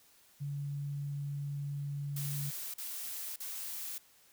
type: tone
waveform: sine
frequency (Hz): 142.5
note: C#3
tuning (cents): +48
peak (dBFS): -35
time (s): 0.4-2.51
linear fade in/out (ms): 20
type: noise bursts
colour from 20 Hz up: blue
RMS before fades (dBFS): -41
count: 3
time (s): 2.16-3.982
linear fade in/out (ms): 5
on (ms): 580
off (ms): 41
effects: white hiss -64 dBFS RMS until 4.32 s